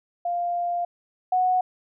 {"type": "tone pair in turn", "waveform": "sine", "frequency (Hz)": [698.5, 736.2], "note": ["F5", "F#5"], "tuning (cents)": [0, -9], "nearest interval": "minor second", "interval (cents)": 91, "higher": "second", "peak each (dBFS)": [-23, -18], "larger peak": "second", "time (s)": [[0.25, 0.85], [1.32, 1.61]], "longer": "first", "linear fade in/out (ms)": 5, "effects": []}